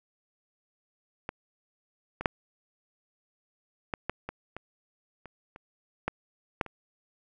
clicks, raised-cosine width 0.5 ms, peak -18 / -20 / -7 / -15 / -14 / -20 / -23 / -29 / -30 / -13 / -11 / -28 dBFS, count 12, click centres 1.291 / 2.21 / 2.258 / 3.938 / 4.096 / 4.29 / 4.566 / 5.257 / 5.561 / 6.08 / 6.612 / 6.663 s, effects none

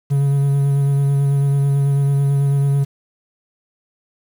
triangle tone with vibrato, 139.8 Hz, C#3, 15 cents sharp, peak -11 dBFS, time 0.1-2.85 s, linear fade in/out 20 ms, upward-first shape sine, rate 9.1 Hz, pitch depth 16 cents each way, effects 7-bit

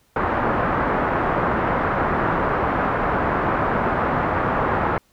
white low-pass noise, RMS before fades -21 dBFS, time 0.16-4.98 s, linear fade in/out 2 ms, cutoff 1400 Hz, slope 24 dB/octave, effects pink hiss -61 dBFS RMS until 5.12 s

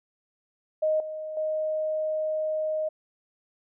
sine tone with level steps, 622.3 Hz, D#5, in tune, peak -21 / -32 / -25 dBFS, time 0.82-2.89 s, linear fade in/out 10 ms, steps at 1 / 1.37 s, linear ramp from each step 2 ms, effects none

